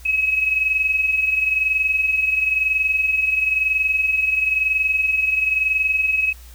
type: tone pair together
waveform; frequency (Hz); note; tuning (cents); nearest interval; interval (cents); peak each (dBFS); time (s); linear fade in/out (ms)
sine; 2541 / 2562; D#7 / E7; +36 / -50; unison; 14; -24 / -17; 0.05-6.33; 10
effects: added 60 Hz sine -39 dBFS peak until 6.54 s + white hiss -48 dBFS RMS until 6.54 s